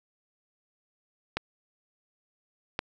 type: clicks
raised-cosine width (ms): 0.3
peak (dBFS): -12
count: 2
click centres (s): 1.37 / 2.791
effects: none